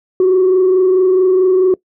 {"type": "tone with frequency modulation", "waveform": "sine", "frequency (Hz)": 371.9, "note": "F#4", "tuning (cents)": 9, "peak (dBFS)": -6, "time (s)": [0.2, 1.74], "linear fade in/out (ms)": 2, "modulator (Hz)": 24.6, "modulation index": 0.34, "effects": ["noise-tail reverb RT60 0.1 s tail -22 dB re dry", "tanh soft clip ceiling -5 dBFS"]}